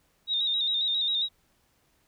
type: tone with vibrato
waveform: sine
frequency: 3729 Hz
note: A#7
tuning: in tune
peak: -24 dBFS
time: 0.27-1.29 s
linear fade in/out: 50 ms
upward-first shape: square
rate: 7.4 Hz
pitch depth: 45 cents each way
effects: pink hiss -68 dBFS RMS until 2.07 s